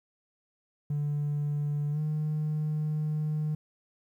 triangle tone with pitch glide, 146.5 to 152.81 Hz, D3 to D#3, -4 to -31 cents, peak -24 dBFS, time 0.9-3.55 s, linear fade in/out 5 ms, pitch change +73 cents, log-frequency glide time 1.91-1.99 s, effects tanh soft clip ceiling -23 dBFS + 11-bit

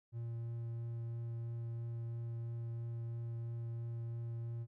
triangle tone with vibrato, 116.54 Hz, A#2, in tune, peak -37 dBFS, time 0.12-4.67 s, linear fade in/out 50 ms, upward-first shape triangle, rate 3 Hz, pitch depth 9 cents each way, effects none

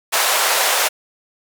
pink band-pass noise, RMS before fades -17 dBFS, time 0.12-0.89 s, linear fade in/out 20 ms, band 570 to 16000 Hz, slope 24 dB/octave, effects none

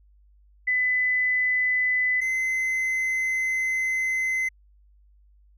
sine / triangle tone pair in turn, 2005 / 2052 Hz, B6 / C7, +26 / -34 cents, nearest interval unison, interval 40 cents, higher second, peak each -20 / -21 dBFS, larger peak first, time 0.67-2.21 / 2.21-4.49 s, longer second, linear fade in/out 10 ms, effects added 50 Hz sine -54 dBFS peak until 5.57 s

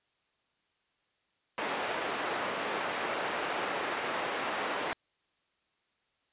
pink band-pass noise, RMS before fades -34 dBFS, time 1.58-4.93 s, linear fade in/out 0 ms, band 450 to 2400 Hz, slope 12 dB/octave, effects white hiss -75 dBFS RMS until 6.32 s + resampled to 8000 Hz

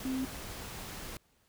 sine tone in noise, 261.6 Hz, C4, in tune, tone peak -31 dBFS, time 0.05-0.25 s, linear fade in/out 2 ms, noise pink, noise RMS -43 dBFS, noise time 0-1.17 s, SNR +9 dB, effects pink hiss -70 dBFS RMS until 1.48 s

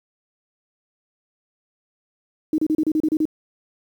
sine tone bursts, 311.1 Hz, D#4, in tune, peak -16 dBFS, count 9, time 2.53-3.254 s, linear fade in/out 2 ms, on 52 ms, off 32 ms, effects 8-bit

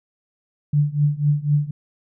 sine tone with tremolo, 146.83 Hz, D3, in tune, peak -12 dBFS, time 0.73-1.71 s, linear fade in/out 5 ms, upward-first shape triangle, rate 4 Hz, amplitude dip 95%, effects none

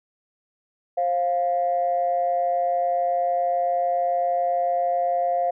sine tone pair together, 531 / 700.1 Hz, C5 / F5, +25 / +4 cents, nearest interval perfect fourth, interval 479 cents, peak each -25 / -20 dBFS, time 0.97-5.51 s, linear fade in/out 10 ms, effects tanh soft clip ceiling -13 dBFS

